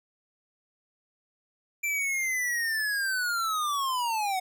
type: linear sweep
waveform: square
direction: down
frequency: 2355 to 730 Hz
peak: -27 dBFS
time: 1.83-4.4 s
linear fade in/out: 10 ms
effects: none